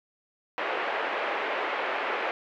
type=band-pass noise; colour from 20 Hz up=pink; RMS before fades=-30 dBFS; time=0.58-2.31 s; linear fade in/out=0 ms; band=430 to 2600 Hz; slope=24 dB/octave; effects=none